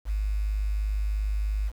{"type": "tone with quantisation", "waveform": "sine", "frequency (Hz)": 51.5, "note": "G#1", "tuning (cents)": -14, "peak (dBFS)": -24, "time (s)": [0.05, 1.72], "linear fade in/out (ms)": 50, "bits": 8, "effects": []}